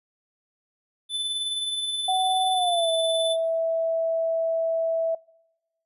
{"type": "tone with tremolo", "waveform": "square", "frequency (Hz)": 3510, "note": "A7", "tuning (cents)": -5, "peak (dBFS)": -25, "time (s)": [1.09, 3.37], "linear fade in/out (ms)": 50, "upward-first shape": "sine", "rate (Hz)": 19, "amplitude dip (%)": 35}
{"type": "tone with pitch glide", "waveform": "sine", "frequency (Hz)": [749, 655.8], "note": ["F#5", "E5"], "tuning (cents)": [21, -9], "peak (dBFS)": -21, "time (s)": [2.08, 5.15], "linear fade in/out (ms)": 5, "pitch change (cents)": -230, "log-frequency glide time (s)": [2.53, 2.9]}
{"effects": ["noise-tail reverb RT60 1.0 s tail -25 dB re dry", "resampled to 32000 Hz"]}